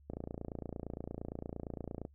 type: click train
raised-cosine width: 2 ms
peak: -27 dBFS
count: 57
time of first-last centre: 0.1-2.051 s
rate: 28.7 Hz
effects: noise-tail reverb RT60 0.1 s tail -24 dB re dry + added 71 Hz sine -59 dBFS peak until 2.14 s